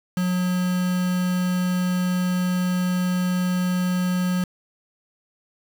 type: tone with quantisation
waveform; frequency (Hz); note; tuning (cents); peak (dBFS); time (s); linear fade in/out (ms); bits
triangle; 181.2; F#3; -36; -18; 0.17-4.44; 2; 5
effects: none